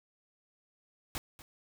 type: noise with echo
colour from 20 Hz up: pink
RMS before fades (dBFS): -37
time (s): 1.15-1.18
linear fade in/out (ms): 0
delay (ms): 240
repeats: 1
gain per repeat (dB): -15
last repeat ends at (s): 1.42
effects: none